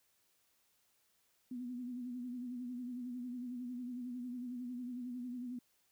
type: tone with vibrato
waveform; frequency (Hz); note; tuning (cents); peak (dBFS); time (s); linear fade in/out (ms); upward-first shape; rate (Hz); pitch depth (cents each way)
sine; 246.9; B3; 0; -40; 1.51-5.59; 5; sine; 11; 53
effects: white hiss -75 dBFS RMS until 5.91 s